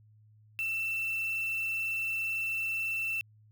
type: tone with quantisation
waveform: sine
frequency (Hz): 2673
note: E7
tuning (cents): +23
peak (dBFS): -30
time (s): 0.59-3.21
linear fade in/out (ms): 0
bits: 7
effects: added 107 Hz sine -57 dBFS peak until 3.51 s